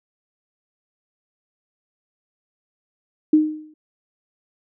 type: tone with exponential decay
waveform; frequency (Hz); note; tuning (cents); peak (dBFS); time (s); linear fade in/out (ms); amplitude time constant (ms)
sine; 308; D#4; -17; -8; 3.33-3.74; 5; 87
effects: none